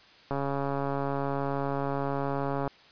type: click train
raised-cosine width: 1 ms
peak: -17 dBFS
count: 330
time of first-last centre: 0.31-2.677 s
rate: 139 Hz
effects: white hiss -55 dBFS RMS until 2.91 s + resampled to 11025 Hz